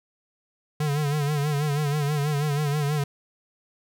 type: tone with vibrato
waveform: square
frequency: 146.83 Hz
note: D3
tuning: in tune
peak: -23 dBFS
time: 0.8-3.04 s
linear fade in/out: 5 ms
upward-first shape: sine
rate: 6.2 Hz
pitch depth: 72 cents each way
effects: none